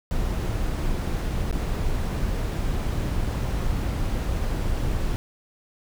brown noise with dropouts, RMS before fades -25 dBFS, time 0.11-5.16 s, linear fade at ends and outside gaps 0 ms, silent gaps 1.511-1.527 s, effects none

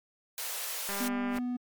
white high-pass noise, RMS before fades -36 dBFS, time 0.38-1.08 s, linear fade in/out 0 ms, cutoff 440 Hz, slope 96 dB/octave
click train, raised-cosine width 0.5 ms, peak -23 dBFS, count 100, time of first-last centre 0.89-1.385 s, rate 200 Hz
triangle tone, 246.9 Hz, B3, in tune, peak -28 dBFS, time 1-1.57 s, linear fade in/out 10 ms
pink noise with exponential growth, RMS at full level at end -39 dBFS, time 1.26-1.38 s, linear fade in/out 5 ms, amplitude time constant 25 ms
effects MP3 96 kbps

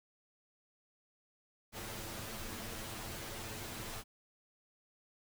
pink noise with comb filter, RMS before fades -44 dBFS, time 1.72-4.04 s, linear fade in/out 50 ms, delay 9 ms, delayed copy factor +0.65, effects none

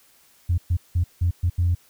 sine tone bursts at uneven times, 87.31 Hz, F2, in tune, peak -16 dBFS, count 6, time 0.49-0.58 / 0.7-0.77 / 0.95-1.04 / 1.21-1.31 / 1.43-1.5 / 1.58-1.75 s, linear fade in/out 10 ms, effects tanh soft clip ceiling -13 dBFS + white hiss -57 dBFS RMS until 1.89 s

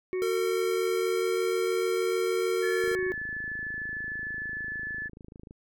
harmonic tone, 370 Hz, F#4, in tune, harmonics 1 / 3 / 5 / 6, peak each -27 / -47 / -49 / -43 dBFS, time 0.13-3.12 s, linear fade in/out 0 ms
square tone with pitch glide, 454 to 456.6 Hz, A#4 to A#4, -46 to -36 cents, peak -29 dBFS, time 0.22-2.95 s, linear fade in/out 0 ms, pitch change +10 cents, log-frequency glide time 0.92-1.34 s
sine tone, 1732 Hz, A6, 28 cents flat, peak -32 dBFS, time 2.62-5.09 s, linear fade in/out 20 ms
click train, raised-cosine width 3 ms, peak -33 dBFS, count 72, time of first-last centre 2.84-5.509 s, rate 26.6 Hz
effects none

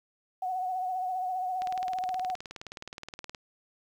sine tone with vibrato, 740 Hz, F#5, in tune, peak -29 dBFS, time 0.42-2.35 s, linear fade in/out 5 ms, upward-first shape sine, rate 15 Hz, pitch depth 41 cents each way
click train, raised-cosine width 0.2 ms, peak -23 dBFS, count 34, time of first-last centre 1.62-3.348 s, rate 19.1 Hz
effects 10-bit

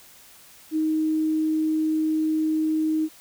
sine tone, 313.3 Hz, D#4, 12 cents sharp, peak -20 dBFS, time 0.71-3.09 s, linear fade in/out 50 ms, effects white hiss -50 dBFS RMS until 3.2 s

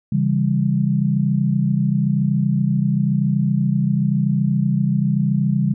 sine chord, C# diminished, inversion none, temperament just, 138.59 / 166.31 / 199.57 Hz, C#3 / E3 / G3, 0 / +16 / +31 cents, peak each -19 / -21 / -19 dBFS, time 0.12-5.74 s, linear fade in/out 5 ms, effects none

